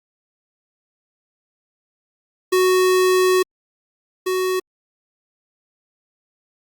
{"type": "tone pair in turn", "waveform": "square", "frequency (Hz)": [370, 371.5], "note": ["F#4", "F#4"], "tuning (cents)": [0, 7], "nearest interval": "unison", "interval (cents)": 7, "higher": "second", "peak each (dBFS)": [-14, -19], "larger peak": "first", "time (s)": [[2.52, 3.43], [4.26, 4.6]], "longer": "first", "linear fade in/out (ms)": 10, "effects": ["Opus 48 kbps"]}